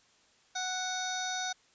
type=harmonic tone; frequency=740 Hz; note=F#5; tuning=in tune; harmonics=1 / 2 / 3 / 5 / 6 / 7 / 8 / 9; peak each=-37 / -38 / -47 / -39 / -46 / -48 / -39 / -50 dBFS; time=0.55-1.53 s; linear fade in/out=10 ms; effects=white hiss -65 dBFS RMS until 1.74 s + resampled to 16000 Hz